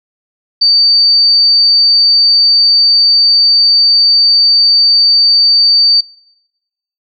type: tone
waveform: sine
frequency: 4603 Hz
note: D8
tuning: 36 cents flat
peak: -5 dBFS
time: 0.61-6.01 s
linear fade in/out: 10 ms
effects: noise-tail reverb RT60 1.0 s tail -24 dB re dry